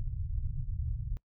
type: low-pass noise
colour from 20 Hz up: pink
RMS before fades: -34 dBFS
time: 0-1.17 s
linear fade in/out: 0 ms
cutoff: 130 Hz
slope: 48 dB/octave
effects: noise-tail reverb RT60 0.1 s tail -22 dB re dry